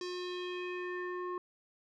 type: tone with low-pass filter sweep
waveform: square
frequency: 359.6 Hz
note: F#4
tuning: 49 cents flat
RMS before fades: -39 dBFS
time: 0.01-1.38 s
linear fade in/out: 2 ms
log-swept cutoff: 5300 to 1200 Hz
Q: 3.2
effects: none